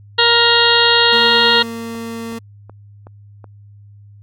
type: harmonic tone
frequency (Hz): 469.8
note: A#4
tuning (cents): +13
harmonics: 1 / 2 / 3 / 4 / 6 / 7 / 8 / 9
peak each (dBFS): -18 / -18 / -18 / -18 / -18 / -18 / -18 / -18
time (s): 0.18-1.63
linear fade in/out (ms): 10
type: tone with pitch glide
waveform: 30% pulse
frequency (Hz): 230.1 to 228.8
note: A#3 to A#3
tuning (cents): -22 to -32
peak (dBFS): -22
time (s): 1.12-2.39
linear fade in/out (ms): 10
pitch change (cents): -10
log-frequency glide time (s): 1.6-2.23
type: click train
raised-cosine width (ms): 1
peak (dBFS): -24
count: 5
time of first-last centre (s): 1.95-3.443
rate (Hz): 2.68
effects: added 102 Hz sine -39 dBFS peak until 4.22 s